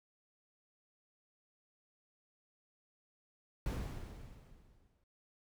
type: noise with exponential decay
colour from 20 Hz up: brown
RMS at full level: -35 dBFS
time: 3.66-5.04 s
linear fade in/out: 1 ms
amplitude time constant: 300 ms
effects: none